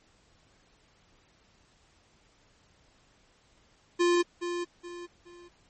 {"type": "tone with echo", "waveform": "square", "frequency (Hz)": 349.2, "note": "F4", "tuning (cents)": 0, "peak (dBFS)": -22, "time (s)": [3.99, 4.23], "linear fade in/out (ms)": 20, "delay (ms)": 420, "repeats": 3, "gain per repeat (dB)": -9, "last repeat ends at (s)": 5.49, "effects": ["pink hiss -64 dBFS RMS until 5.69 s", "MP3 32 kbps"]}